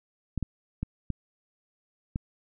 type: clicks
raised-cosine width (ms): 5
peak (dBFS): -17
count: 5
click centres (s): 0.377 / 0.427 / 0.83 / 1.103 / 2.159
effects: none